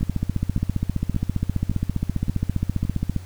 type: two click trains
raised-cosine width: 5 ms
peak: -9 / -14 dBFS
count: 48 / 6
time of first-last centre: 0.03-3.163 / 0.01-2.851 s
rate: 15 / 1.76 Hz
effects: added 91 Hz sine -36 dBFS peak until 3.25 s + pink hiss -49 dBFS RMS until 3.25 s